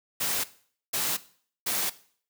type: noise bursts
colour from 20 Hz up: white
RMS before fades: -28 dBFS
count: 3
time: 0.2-1.9 s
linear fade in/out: 10 ms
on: 240 ms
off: 490 ms
effects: noise-tail reverb RT60 0.5 s tail -17 dB re dry + high-pass 100 Hz 12 dB/octave